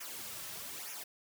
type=noise with flanger; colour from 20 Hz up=white; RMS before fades=-44 dBFS; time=0-1.04 s; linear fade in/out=10 ms; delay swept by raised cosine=0.23 to 4.23 ms; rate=1.1 Hz; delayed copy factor=-0.7; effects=none